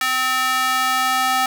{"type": "tone with high-pass filter sweep", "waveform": "square", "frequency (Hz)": 258.1, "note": "C4", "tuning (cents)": -23, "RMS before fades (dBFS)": -19, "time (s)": [0.01, 1.46], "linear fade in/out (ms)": 2, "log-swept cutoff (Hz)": [1500, 950], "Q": 1.8, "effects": []}